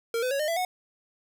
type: tone with pitch steps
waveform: square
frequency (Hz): 461.4 / 506.1 / 555.1 / 608.8 / 667.8 / 732.4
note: A#4 / B4 / C#5 / D#5 / E5 / F#5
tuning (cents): -18 / +42 / +2 / -38 / +22 / -18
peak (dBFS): -26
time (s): 0.14-0.65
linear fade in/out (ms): 2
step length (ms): 85
effects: none